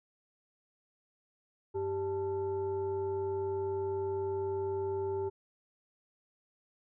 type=tone with frequency modulation; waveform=sine; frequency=392 Hz; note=G4; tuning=in tune; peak=-31 dBFS; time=1.74-5.3 s; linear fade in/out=20 ms; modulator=488 Hz; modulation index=0.56; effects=none